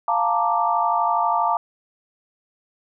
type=chord; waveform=sine; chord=Bb major seventh; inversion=second; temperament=equal; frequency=698.5 / 880 / 932.3 / 1174.7 Hz; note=F5 / A5 / Bb5 / D6; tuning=0 / 0 / 0 / 0 cents; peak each=-23 dBFS; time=0.08-1.57 s; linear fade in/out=2 ms; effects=none